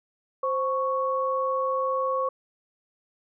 sine tone pair together, 523.2 / 1108.7 Hz, C5 / C#6, 0 / 0 cents, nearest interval octave + minor second, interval 1300 cents, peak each -26 dBFS, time 0.43-2.29 s, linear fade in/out 5 ms, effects none

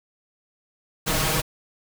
pink noise with comb filter, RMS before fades -23 dBFS, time 1.06-1.42 s, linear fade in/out 20 ms, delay 6.3 ms, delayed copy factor +1, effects none

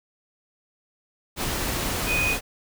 sine tone in noise, 2489 Hz, D#7, in tune, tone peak -22 dBFS, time 2.06-2.37 s, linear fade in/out 50 ms, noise pink, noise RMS -27 dBFS, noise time 1.36-2.41 s, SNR +2 dB, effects none

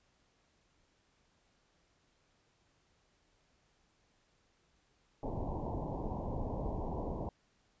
pink low-pass noise, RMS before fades -38 dBFS, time 5.23-7.29 s, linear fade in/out 2 ms, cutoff 1000 Hz, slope 96 dB/octave, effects pink hiss -73 dBFS RMS until 7.8 s + resampled to 16000 Hz

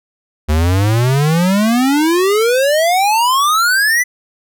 square exponential sweep, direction up, 73.42 to 2024 Hz, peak -11 dBFS, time 0.48-4.04 s, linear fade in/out 20 ms, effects none

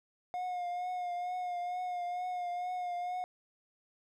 triangle tone with vibrato, 717 Hz, F5, 45 cents sharp, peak -32 dBFS, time 0.34-3.24 s, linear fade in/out 0 ms, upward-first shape triangle, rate 2.2 Hz, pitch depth 37 cents each way, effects none

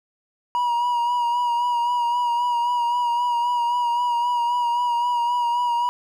triangle tone with vibrato, 960 Hz, B5, 49 cents flat, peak -17 dBFS, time 0.55-5.89 s, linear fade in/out 0 ms, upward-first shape sine, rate 3.8 Hz, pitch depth 30 cents each way, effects none

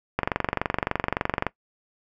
click train, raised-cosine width 0.5 ms, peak -7 dBFS, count 31, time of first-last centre 0.19-1.467 s, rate 23.5 Hz, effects noise-tail reverb RT60 0.1 s tail -20 dB re dry

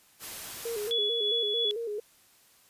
white noise, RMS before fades -40 dBFS, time 0.19-0.93 s, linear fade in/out 50 ms
sine tone with vibrato, 440 Hz, A4, in tune, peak -31 dBFS, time 0.65-2 s, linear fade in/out 5 ms, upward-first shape square, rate 4.5 Hz, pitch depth 94 cents each way
sine tone with tremolo, 3399 Hz, G#7, 39 cents sharp, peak -25 dBFS, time 0.91-1.71 s, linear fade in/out 0 ms, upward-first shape sine, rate 3 Hz, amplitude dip 30%
effects white hiss -61 dBFS RMS until 2.69 s + resampled to 32000 Hz

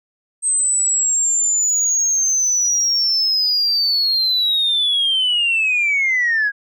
sine linear sweep, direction down, 8300 to 1624 Hz, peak -13 dBFS, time 0.42-6.52 s, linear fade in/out 50 ms, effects tanh soft clip ceiling -11 dBFS

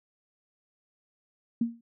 sine tone with exponential decay, 232.9 Hz, A#3, 1 cent flat, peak -20 dBFS, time 1.61-1.81 s, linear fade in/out 5 ms, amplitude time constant 43 ms, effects none

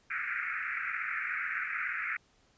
pink band-pass noise, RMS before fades -35 dBFS, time 0.1-2.17 s, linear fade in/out 5 ms, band 1300 to 2400 Hz, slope 96 dB/octave, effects pink hiss -67 dBFS RMS until 2.57 s + resampled to 16000 Hz

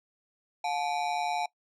square ring-modulated tone, 790 Hz, G5, 13 cents sharp, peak -26 dBFS, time 0.64-1.46 s, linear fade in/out 5 ms, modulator 75.7 Hz, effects noise-tail reverb RT60 0.1 s tail -21 dB re dry + low-pass 6000 Hz 12 dB/octave

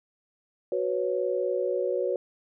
sine chord, F# suspended fourth, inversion none, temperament equal, 370 / 493.9 / 554.4 Hz, F#4 / B4 / C#5, 0 / 0 / 0 cents, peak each -29 dBFS, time 0.72-2.16 s, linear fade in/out 2 ms, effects none

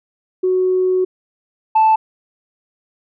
sine tone pair in turn, 370 / 878 Hz, F#4 / A5, 0 / -4 cents, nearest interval octave + minor third, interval 1496 cents, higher second, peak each -12 / -7 dBFS, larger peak second, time 0.43-1.05 / 1.75-1.96 s, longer first, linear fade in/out 10 ms, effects tanh soft clip ceiling -7 dBFS

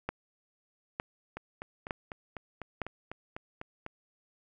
two click trains, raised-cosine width 0.5 ms, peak -17 / -24 dBFS, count 4 / 11, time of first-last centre 0.09-2.817 / 1.37-3.864 s, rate 1.1 / 4.01 Hz, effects none

